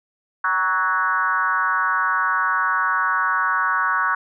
sine tone with frequency modulation, 1300 Hz, E6, 24 cents flat, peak -17 dBFS, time 0.44-4.15 s, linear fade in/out 5 ms, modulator 180 Hz, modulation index 1.8, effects none

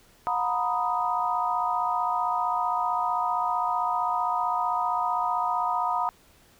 sine chord, B major seventh, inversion second, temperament equal with one note detuned, 721.4 / 932.3 / 987.8 / 1244.5 Hz, F#5 / A#5 / B5 / D#6, -44 / 0 / 0 / 0 cents, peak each -29 dBFS, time 0.27-6.09 s, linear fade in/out 0 ms, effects pink hiss -58 dBFS RMS until 6.59 s

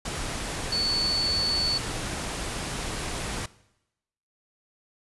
sine tone in noise, 4460 Hz, C#8, 10 cents sharp, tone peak -24 dBFS, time 0.72-1.78 s, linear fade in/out 5 ms, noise pink, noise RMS -32 dBFS, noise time 0.05-3.46 s, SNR +5 dB, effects noise-tail reverb RT60 0.9 s tail -20 dB re dry + resampled to 24000 Hz

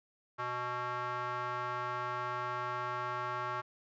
square tone with band-pass filter, 123.47 Hz, B2, in tune, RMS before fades -37 dBFS, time 0.38-3.62 s, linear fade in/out 20 ms, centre 1200 Hz, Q 2.9, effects resampled to 16000 Hz

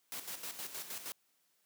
white noise with tremolo, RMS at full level -42 dBFS, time 0.12-1.12 s, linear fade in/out 0 ms, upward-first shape square, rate 6.4 Hz, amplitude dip 60%, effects white hiss -75 dBFS RMS until 1.65 s + high-pass 150 Hz 12 dB/octave

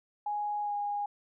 sine tone with pitch glide, 830.6 to 820.1 Hz, G#5 to G#5, 0 to -22 cents, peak -30 dBFS, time 0.26-1.06 s, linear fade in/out 5 ms, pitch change -22 cents, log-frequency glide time 0.62-0.74 s, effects none

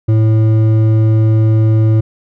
sine tone with hard clipping, 110 Hz, A2, in tune, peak -9 dBFS, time 0.08-2.01 s, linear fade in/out 10 ms, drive 8 dB, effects none

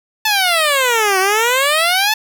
10% pulse exponential two-way sweep, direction down then up, 883 to 370 to 883 Hz, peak -4 dBFS, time 0.25-2.14 s, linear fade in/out 5 ms, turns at 1.19 s, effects none

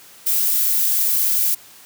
violet noise, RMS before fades -18 dBFS, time 0.26-1.55 s, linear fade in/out 10 ms, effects white hiss -45 dBFS RMS until 1.85 s + high-pass 80 Hz 12 dB/octave

